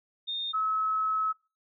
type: tone pair in turn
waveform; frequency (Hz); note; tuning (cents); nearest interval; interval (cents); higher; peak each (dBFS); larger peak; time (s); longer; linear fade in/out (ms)
sine; 3657 / 1290.6; A#7 / E6; -34 / -37; octave + tritone; 1803; first; -30 / -25; second; 0.27-0.53 / 0.53-1.33; second; 20
effects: noise-tail reverb RT60 0.4 s tail -26 dB re dry